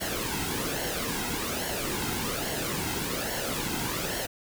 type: noise with flanger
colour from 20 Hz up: pink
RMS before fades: -31 dBFS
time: 0-4.27 s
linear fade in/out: 20 ms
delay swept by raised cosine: 0.81 to 1.74 ms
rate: 1.2 Hz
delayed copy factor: -0.6
effects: none